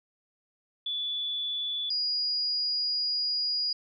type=tone pair in turn; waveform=sine; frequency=3453 / 4883 Hz; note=A7 / D#8; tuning=-33 / -33 cents; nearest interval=tritone; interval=600 cents; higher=second; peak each=-29 / -26 dBFS; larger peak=second; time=0.86-1.9 / 1.9-3.73 s; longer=second; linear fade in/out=5 ms; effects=none